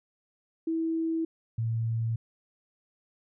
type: tone pair in turn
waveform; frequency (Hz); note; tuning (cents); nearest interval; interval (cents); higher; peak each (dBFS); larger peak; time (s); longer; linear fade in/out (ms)
sine; 325.8 / 113.86; E4 / A#2; -20 / -40; octave + tritone; 1820; first; -26; neither; 0.67-1.25 / 1.58-2.16; neither; 5
effects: none